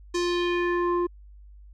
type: tone with low-pass filter sweep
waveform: square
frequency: 350.6 Hz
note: F4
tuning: 7 cents sharp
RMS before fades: -25 dBFS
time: 0.14-1.07 s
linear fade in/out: 10 ms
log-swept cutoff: 6500 to 780 Hz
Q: 2.2
effects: added 50 Hz sine -45 dBFS peak until 1.73 s